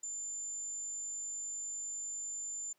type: tone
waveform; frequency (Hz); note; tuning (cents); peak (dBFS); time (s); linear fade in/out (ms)
sine; 7150; A8; +27; -38; 0.03-2.73; 5
effects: pink hiss -75 dBFS RMS until 2.78 s + high-pass 300 Hz 12 dB/octave